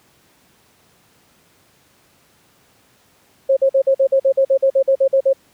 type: tone bursts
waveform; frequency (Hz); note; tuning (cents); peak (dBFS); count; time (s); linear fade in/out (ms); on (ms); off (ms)
sine; 539; C#5; -49; -10; 15; 3.49-5.332; 10; 78; 48
effects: pink hiss -55 dBFS RMS until 5.53 s + high-pass 100 Hz 12 dB/octave